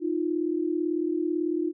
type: tone pair together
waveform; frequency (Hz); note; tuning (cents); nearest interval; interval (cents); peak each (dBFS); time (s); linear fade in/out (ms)
sine; 311.1 / 349.2; D#4 / F4; 0 / 0; major second; 200; -27; 0-1.73; 50
effects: none